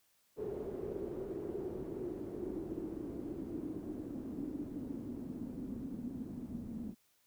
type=noise with low-pass filter sweep; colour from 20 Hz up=white; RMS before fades=-42 dBFS; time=0.36-6.95 s; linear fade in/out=50 ms; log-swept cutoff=410 to 230 Hz; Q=6; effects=white hiss -73 dBFS RMS until 7.26 s